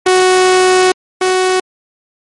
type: tone pair in turn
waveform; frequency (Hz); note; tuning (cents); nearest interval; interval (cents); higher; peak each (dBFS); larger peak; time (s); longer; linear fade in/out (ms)
sawtooth; 370 / 371.4; F#4 / F#4; 0 / +7; unison; 7; second; -3 / -6; first; 0.06-0.92 / 1.21-1.6; first; 5
effects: MP3 48 kbps